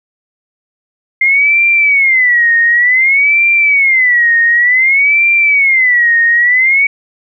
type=tone with vibrato; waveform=sine; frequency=2096 Hz; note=C7; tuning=2 cents sharp; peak=-6 dBFS; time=1.21-6.87 s; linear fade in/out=5 ms; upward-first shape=sine; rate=0.55 Hz; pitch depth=210 cents each way; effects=none